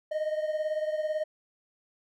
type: beating tone pair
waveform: triangle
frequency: 614 / 632 Hz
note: D#5 / D#5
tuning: -23 / +27 cents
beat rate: 18 Hz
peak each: -27 / -32 dBFS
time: 0.11-1.24 s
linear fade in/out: 10 ms
effects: none